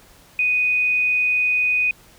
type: tone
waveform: sine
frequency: 2488 Hz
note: D#7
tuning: 1 cent flat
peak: -16 dBFS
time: 0.39-1.91 s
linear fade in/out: 2 ms
effects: pink hiss -50 dBFS RMS until 2.18 s